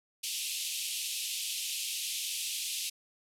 pink band-pass noise, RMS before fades -36 dBFS, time 0.23-2.9 s, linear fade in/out 10 ms, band 2600 to 13000 Hz, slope 48 dB/octave, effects none

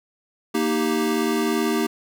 square chord, Eb major, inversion second, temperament equal, 233.1 / 311.1 / 392 Hz, Bb3 / Eb4 / G4, 0 / 0 / 0 cents, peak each -25 dBFS, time 0.54-1.87 s, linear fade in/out 10 ms, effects none

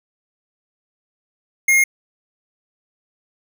square tone, 2139 Hz, C7, 38 cents sharp, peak -12 dBFS, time 1.68-1.84 s, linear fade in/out 5 ms, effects none

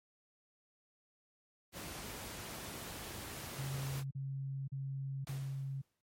pink noise, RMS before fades -45 dBFS, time 1.72-4.04 s, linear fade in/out 50 ms
sine tone bursts, 136 Hz, C#3, 33 cents flat, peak -37 dBFS, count 4, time 3.58-5.817 s, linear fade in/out 10 ms, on 530 ms, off 39 ms
pink noise with exponential decay, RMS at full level -48 dBFS, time 5.27-6.01 s, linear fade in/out 1 ms, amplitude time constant 160 ms
effects high-pass 60 Hz 12 dB/octave + MP3 64 kbps

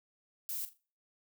violet noise with echo, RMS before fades -38 dBFS, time 0.49-0.65 s, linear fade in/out 0 ms, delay 41 ms, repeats 3, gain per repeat -12 dB, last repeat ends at 0.773 s, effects noise-tail reverb RT60 0.4 s tail -23 dB re dry

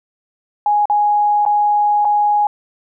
sine tone with dropouts, 830.6 Hz, G#5, in tune, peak -11 dBFS, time 0.66-2.47 s, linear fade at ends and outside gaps 2 ms, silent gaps 0.856-0.898 / 1.452-1.462 / 2.048-2.052 s, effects none

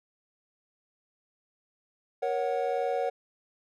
triangle chord, F# major, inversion first, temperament equal with one note detuned, 472.4 / 554.4 / 740 Hz, A#4 / C#5 / F#5, +23 / 0 / 0 cents, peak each -29 dBFS, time 2.22-3.1 s, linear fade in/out 10 ms, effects none

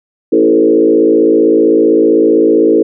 sine tone with frequency modulation, 385.7 Hz, G4, 28 cents flat, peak -5 dBFS, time 0.32-2.83 s, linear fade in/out 10 ms, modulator 55.6 Hz, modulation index 1.8, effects none

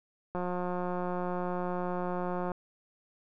click train, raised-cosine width 1 ms, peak -21 dBFS, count 389, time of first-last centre 0.35-2.518 s, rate 179 Hz, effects none

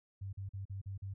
sine tone bursts, 97.6 Hz, G2, 7 cents flat, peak -39 dBFS, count 6, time 0.21-1.14 s, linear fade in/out 10 ms, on 120 ms, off 42 ms, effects none

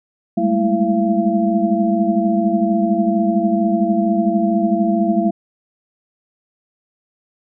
sine tone cluster, 198.7 / 209.7 / 223 / 331.5 / 682 Hz, G3 / G#3 / A3 / E4 / F5, +24 / +17 / +23 / +10 / -41 cents, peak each -20 dBFS, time 0.37-5.31 s, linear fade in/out 10 ms, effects none

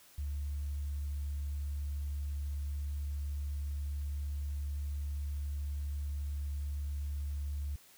sine tone, 72 Hz, D2, 34 cents flat, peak -33 dBFS, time 0.18-7.76 s, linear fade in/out 5 ms, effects tanh soft clip ceiling -30 dBFS + white hiss -60 dBFS RMS until 7.97 s

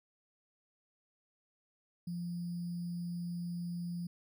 sine tone with sample-and-hold, 173.5 Hz, F3, 11 cents flat, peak -36 dBFS, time 2.07-4.07 s, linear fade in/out 5 ms, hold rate 4900 Hz, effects none

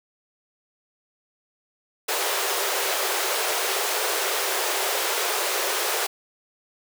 pink high-pass noise, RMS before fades -25 dBFS, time 2.08-6.07 s, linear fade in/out 10 ms, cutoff 360 Hz, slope 96 dB/octave, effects none

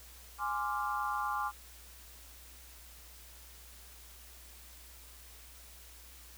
sine chord, D half-diminished seventh, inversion second, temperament equal, 830.6 / 1046.5 / 1174.7 / 1396.9 Hz, Ab5 / C6 / D6 / F6, 0 / 0 / 0 / 0 cents, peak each -37 / -38 / -36 / -40 dBFS, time 0.38-1.52 s, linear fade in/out 50 ms, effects added 60 Hz sine -55 dBFS peak until 6.37 s + white hiss -55 dBFS RMS until 6.37 s

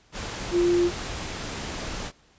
sine tone in noise, 349.4 Hz, F4, 1 cent sharp, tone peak -18 dBFS, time 0.51-0.91 s, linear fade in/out 50 ms, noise pink, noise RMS -33 dBFS, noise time 0.12-2.12 s, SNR +12 dB, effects pink hiss -59 dBFS RMS until 2.38 s + resampled to 16000 Hz

